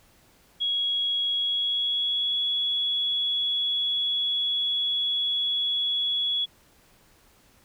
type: tone with pitch glide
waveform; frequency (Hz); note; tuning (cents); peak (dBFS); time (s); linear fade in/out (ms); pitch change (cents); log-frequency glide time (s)
sine; 3322 to 3370; G#7 to G#7; 0 to +25; -23; 0.6-6.46; 20; +25; 1.33-2.4
effects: pink hiss -59 dBFS RMS until 7.64 s